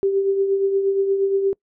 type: tone with tremolo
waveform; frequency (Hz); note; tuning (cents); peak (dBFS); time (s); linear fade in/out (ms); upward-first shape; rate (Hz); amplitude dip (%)
sine; 392; G4; 0; -14; 0.03-1.53; 0; triangle; 8.5; 55
effects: noise-tail reverb RT60 0.1 s tail -25 dB re dry